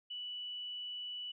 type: tone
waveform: sine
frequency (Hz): 2960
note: F#7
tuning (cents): 0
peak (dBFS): -40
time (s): 0.1-1.32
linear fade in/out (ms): 10
effects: none